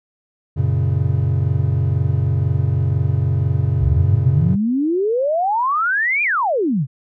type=chord; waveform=triangle; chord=F# major; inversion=none; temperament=equal; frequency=92.5 / 116.54 / 138.59 Hz; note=F#2 / A#2 / C#3; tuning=0 / 0 / 0 cents; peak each=-17 / -18 / -17 dBFS; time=0.56-4.56 s; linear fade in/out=20 ms
type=exponential two-way sweep; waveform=sine; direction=up then down; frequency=61.2 to 2468 to 118.6 Hz; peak=-15 dBFS; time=3.79-6.87 s; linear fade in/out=50 ms; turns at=6.23 s
effects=none